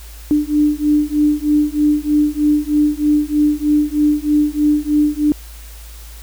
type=beating tone pair; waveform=sine; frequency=296.3 / 299.5 Hz; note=D4 / D4; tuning=+15 / +34 cents; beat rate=3.2 Hz; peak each=-15 dBFS; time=0.31-5.32 s; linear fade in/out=0 ms; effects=added 55 Hz sine -33 dBFS peak until 6.22 s + white hiss -41 dBFS RMS until 6.22 s